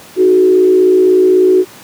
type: tone with frequency modulation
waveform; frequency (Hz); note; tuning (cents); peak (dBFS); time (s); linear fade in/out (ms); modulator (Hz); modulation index
sine; 370; F#4; 0; -5; 0.16-1.65; 50; 56.2; 0.59
effects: pink hiss -36 dBFS RMS until 1.83 s + high-pass 150 Hz 12 dB/octave